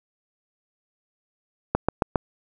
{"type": "click train", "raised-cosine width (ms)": 1, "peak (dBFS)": -5, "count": 4, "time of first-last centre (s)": [1.75, 2.158], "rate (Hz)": 7.36, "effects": []}